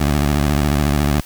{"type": "tone with vibrato", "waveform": "15% pulse", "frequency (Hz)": 72.6, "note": "D2", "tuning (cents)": -19, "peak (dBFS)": -8, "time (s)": [0, 1.21], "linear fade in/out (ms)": 5, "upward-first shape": "square", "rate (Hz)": 14, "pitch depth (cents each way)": 91, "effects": ["white hiss -40 dBFS RMS until 1.25 s"]}